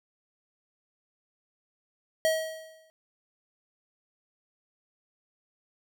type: tone with exponential decay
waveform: square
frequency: 638 Hz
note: D#5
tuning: 43 cents sharp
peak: -21 dBFS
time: 2.25-2.9 s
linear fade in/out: 0 ms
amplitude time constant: 140 ms
effects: none